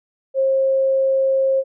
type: tone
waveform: sine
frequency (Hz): 535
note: C5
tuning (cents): +38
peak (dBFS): -14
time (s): 0.34-1.64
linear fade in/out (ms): 50
effects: none